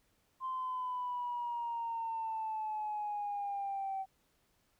sine exponential sweep, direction down, 1046.5 to 767 Hz, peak -34 dBFS, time 0.4-4.06 s, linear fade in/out 50 ms, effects tanh soft clip ceiling -30 dBFS + pink hiss -74 dBFS RMS until 4.79 s

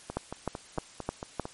two click trains, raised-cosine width 1 ms, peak -15 / -21 dBFS, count 5 / 7, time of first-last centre 0.17-1.397 / 0.1-1.454 s, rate 3.26 / 4.43 Hz, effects white hiss -52 dBFS RMS until 1.53 s + MP3 48 kbps

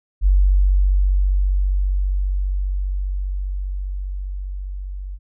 sine tone with level ramp, 47.47 Hz, F#1, 45 cents sharp, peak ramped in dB -10 to -27 dBFS, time 0.21-5.19 s, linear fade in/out 50 ms, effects none

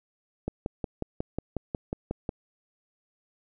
click train, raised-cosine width 2 ms, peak -16 dBFS, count 11, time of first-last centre 0.48-2.292 s, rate 5.52 Hz, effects none

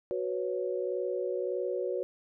sine chord, F# suspended fourth, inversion none, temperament just, 370 / 493.3 / 555 Hz, F#4 / B4 / C#5, 0 / -2 / +2 cents, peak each -33 / -34 / -35 dBFS, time 0.11-2.03 s, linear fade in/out 0 ms, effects none

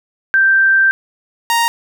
sine / sawtooth tone pair in turn, 1568 / 932.3 Hz, G6 / A#5, 0 / 0 cents, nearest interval major sixth, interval 900 cents, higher first, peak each -8 dBFS, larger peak neither, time 0.34-0.91 / 1.5-1.68 s, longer first, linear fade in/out 0 ms, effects none

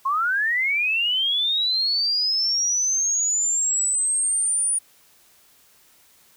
sine linear sweep, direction up, 1046.5 to 9580 Hz, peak -19 dBFS, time 0.05-4.79 s, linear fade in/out 10 ms, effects white hiss -56 dBFS RMS until 6.36 s

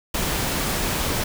pink noise, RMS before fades -24 dBFS, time 0.14-1.24 s, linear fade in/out 5 ms, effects none

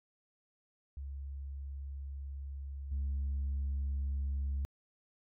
sine tone with level steps, 69.1 Hz, C#2, 5 cents flat, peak -39 / -30 dBFS, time 0.97-4.65 s, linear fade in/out 0 ms, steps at 2.91 s, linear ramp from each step 10 ms, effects tanh soft clip ceiling -30 dBFS

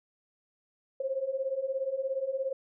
sine beating tone pair, 522 / 539 Hz, C5 / C#5, -4 / -49 cents, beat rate 17 Hz, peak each -34 / -31 dBFS, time 1-2.53 s, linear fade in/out 5 ms, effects none

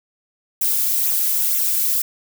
violet noise with flanger, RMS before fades -19 dBFS, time 0.61-2.02 s, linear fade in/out 5 ms, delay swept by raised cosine 0.21 to 2.51 ms, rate 2.1 Hz, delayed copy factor -0.6, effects none

